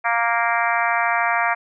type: harmonic tone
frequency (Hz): 233.1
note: A#3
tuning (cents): 0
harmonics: 3 / 4 / 5 / 6 / 7 / 8 / 9 / 10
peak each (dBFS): -23 / -24 / -25 / -26 / -26 / -27 / -28 / -28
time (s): 0.04-1.55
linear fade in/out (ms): 20
effects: none